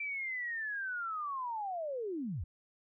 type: linear sweep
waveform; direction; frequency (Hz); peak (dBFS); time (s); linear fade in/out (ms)
sine; down; 2349 to 62.6; -35; 0-2.44; 5
effects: none